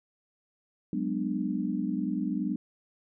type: chord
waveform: sine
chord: G# half-diminished seventh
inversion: third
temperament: just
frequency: 186.89 / 207.7 / 249.2 / 299 Hz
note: F#3 / G#3 / B3 / D4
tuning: +18 / 0 / +16 / +31 cents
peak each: -33 dBFS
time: 0.93-2.56 s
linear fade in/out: 2 ms
effects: none